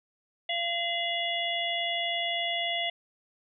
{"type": "harmonic tone with a mistuned harmonic", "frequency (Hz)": 684, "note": "F5", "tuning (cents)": -36, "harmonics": [1, 3, 4, 5], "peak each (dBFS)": [-33, -33, -33, -33], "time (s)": [0.49, 2.9], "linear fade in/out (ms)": 5, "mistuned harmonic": 4, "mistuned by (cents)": 82, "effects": []}